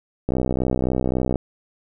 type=click train; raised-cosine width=2 ms; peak=-8 dBFS; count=69; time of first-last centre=0.29-1.358 s; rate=63.7 Hz; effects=none